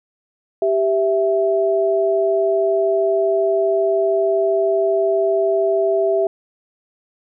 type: tone pair together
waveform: sine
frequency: 392 / 659.3 Hz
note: G4 / E5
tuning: 0 / 0 cents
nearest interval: major sixth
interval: 900 cents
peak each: -17 dBFS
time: 0.62-6.27 s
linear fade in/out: 2 ms
effects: none